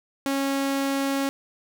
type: tone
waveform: sawtooth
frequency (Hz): 274.6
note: C#4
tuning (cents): -16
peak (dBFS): -19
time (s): 0.26-1.29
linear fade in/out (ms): 0
effects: none